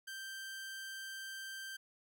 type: tone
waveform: sawtooth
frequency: 1568 Hz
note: G6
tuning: in tune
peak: -40 dBFS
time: 0.07-1.77 s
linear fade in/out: 10 ms
effects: none